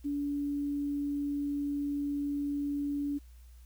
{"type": "tone with quantisation", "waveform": "sine", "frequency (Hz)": 286.7, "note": "D4", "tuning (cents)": -42, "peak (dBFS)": -30, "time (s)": [0.04, 3.19], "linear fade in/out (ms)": 20, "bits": 10, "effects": ["added 60 Hz sine -50 dBFS peak until 3.65 s", "white hiss -67 dBFS RMS until 3.65 s"]}